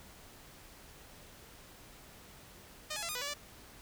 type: tone with pitch steps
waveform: 5% pulse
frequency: 612 / 845 / 675 / 1228 / 494 / 570 / 584 Hz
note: D#5 / G#5 / E5 / D#6 / B4 / C#5 / D5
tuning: -29 / +30 / +41 / -23 / 0 / +48 / -10 cents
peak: -25 dBFS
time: 2.9-3.341 s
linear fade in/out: 10 ms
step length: 63 ms
effects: pink hiss -55 dBFS RMS until 3.81 s